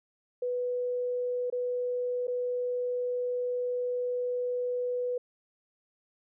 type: tone with dropouts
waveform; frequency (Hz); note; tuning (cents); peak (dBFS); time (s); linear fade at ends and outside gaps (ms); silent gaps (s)
sine; 493.7; B4; -1; -28; 0.42-5.18; 5; 1.501-1.524 / 2.271-2.279
effects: none